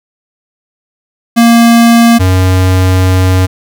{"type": "tone pair in turn", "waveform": "square", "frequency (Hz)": [233.1, 92.83], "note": ["A#3", "F#2"], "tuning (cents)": [0, 6], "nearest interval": "octave + major third", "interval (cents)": 1594, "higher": "first", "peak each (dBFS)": [-3, -6], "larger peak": "first", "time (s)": [[1.36, 2.19], [2.19, 3.47]], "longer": "second", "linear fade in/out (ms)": 20, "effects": []}